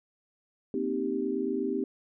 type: chord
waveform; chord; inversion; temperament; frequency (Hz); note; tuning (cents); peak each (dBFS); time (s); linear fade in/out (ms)
sine; C minor seventh; third; equal; 233.1 / 261.6 / 311.1 / 392; Bb3 / C4 / Eb4 / G4; 0 / 0 / 0 / 0; -36 / -32 / -34 / -31; 0.74-1.84; 2
effects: none

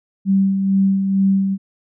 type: tone with tremolo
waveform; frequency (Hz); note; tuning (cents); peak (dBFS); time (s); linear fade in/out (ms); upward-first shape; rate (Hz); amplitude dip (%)
sine; 194.2; G3; -16; -11; 0.25-1.58; 50; sine; 2.2; 45
effects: none

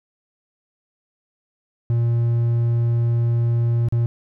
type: tone with dropouts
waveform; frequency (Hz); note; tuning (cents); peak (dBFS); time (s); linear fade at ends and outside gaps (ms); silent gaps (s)
triangle; 117.6; A#2; +16; -14; 1.9-4.06; 0; 3.886-3.924
effects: none

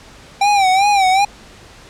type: tone with vibrato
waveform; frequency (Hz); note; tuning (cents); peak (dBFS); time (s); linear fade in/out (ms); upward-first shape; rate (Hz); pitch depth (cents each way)
square; 784; G5; 0; -11; 0.41-1.25; 5; sine; 2.6; 96
effects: pink hiss -41 dBFS RMS until 1.89 s + low-pass 7000 Hz 12 dB/octave

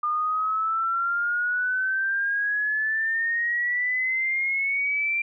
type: exponential sweep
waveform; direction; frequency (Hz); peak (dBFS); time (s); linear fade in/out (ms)
sine; up; 1207 to 2369; -22; 0.03-5.22; 5
effects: none

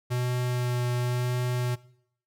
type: tone with vibrato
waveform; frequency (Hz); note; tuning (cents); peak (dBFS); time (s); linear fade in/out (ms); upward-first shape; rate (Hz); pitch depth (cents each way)
square; 123.47; B2; 0; -26; 0.1-1.76; 20; sine; 0.95; 10
effects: noise-tail reverb RT60 0.7 s tail -21 dB re dry

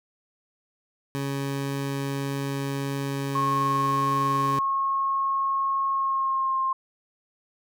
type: tone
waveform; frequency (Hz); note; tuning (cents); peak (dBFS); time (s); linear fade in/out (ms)
20% pulse; 138.59; C#3; 0; -22; 1.15-4.59; 0
type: tone with pitch glide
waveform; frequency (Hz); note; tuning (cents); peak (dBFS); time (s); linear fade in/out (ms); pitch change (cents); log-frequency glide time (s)
sine; 1087 to 1060.9; C#6 to C6; -34 to +24; -22; 3.35-6.73; 5; -42; 5.9-6.59
effects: none

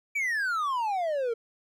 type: exponential sweep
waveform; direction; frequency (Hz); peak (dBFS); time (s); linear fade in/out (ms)
triangle; down; 2349 to 447.5; -24; 0.15-1.34; 10
effects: none

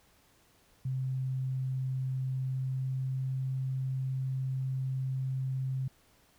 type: tone with pitch glide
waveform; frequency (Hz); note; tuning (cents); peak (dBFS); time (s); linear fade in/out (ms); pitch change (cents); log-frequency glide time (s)
sine; 130.81 to 131.72; C3 to C3; 0 to +12; -30; 0.85-5.88; 5; +12; 2.31-3.4
effects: pink hiss -65 dBFS RMS until 6.38 s

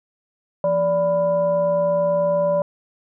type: tone with frequency modulation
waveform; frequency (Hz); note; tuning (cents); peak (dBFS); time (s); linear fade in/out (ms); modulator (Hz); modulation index
sine; 582; D5; -16; -16; 0.64-2.62; 2; 411; 0.52
effects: none

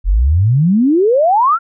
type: exponential sweep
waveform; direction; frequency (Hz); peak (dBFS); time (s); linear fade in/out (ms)
sine; up; 41.2 to 1422; -8; 0.04-1.59; 50
effects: none

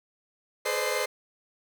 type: tone cluster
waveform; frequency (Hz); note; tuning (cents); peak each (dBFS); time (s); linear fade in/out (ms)
sawtooth; 426.2 / 503 / 525 / 605 / 2089; G#4 / B4 / C5 / D#5 / C7; +45 / +32 / +6 / -49 / -3; -29; 0.65-1.06; 10
effects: none

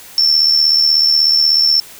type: tone with amplitude modulation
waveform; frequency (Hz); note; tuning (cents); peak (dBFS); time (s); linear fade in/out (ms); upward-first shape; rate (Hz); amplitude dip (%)
sine; 5390; E8; +38; -6; 0.18-1.8; 0; sine; 76.4; 60
effects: white hiss -37 dBFS RMS until 1.99 s

